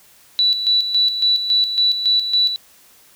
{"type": "tone with tremolo", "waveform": "sine", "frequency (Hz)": 3951, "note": "B7", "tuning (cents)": 0, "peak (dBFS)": -12, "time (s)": [0.39, 2.56], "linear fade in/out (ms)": 0, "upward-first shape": "square", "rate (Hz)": 3.6, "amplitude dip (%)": 60, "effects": ["white hiss -50 dBFS RMS until 3.15 s"]}